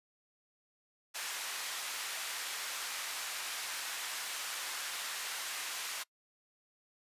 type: band-pass noise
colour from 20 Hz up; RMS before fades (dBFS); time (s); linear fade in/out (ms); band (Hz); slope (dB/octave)
pink; -40; 1.14-6.04; 20; 1300 to 13000; 12
effects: noise-tail reverb RT60 0.1 s tail -25 dB re dry + resampled to 32000 Hz